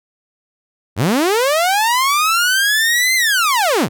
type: linear two-way sweep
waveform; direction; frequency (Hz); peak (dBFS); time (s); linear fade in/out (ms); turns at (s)
sawtooth; up then down; 77.78 to 2093 to 77.78; -9; 0.96-3.89; 50; 3.15
effects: none